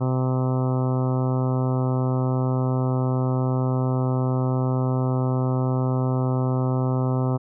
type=harmonic tone; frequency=128.7 Hz; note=C3; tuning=28 cents flat; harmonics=1 / 2 / 3 / 4 / 5 / 6 / 7 / 8 / 9 / 10; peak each=-21 / -27 / -31 / -33 / -35 / -37 / -38 / -39 / -40 / -41 dBFS; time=0-7.38 s; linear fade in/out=20 ms; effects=none